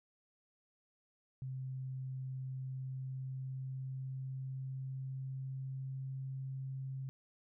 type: tone with pitch glide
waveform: sine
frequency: 131 to 133.29 Hz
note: C3 to C3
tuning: +2 to +32 cents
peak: -39 dBFS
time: 1.42-7.09 s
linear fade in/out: 0 ms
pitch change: +30 cents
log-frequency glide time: 2.43-6.14 s
effects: none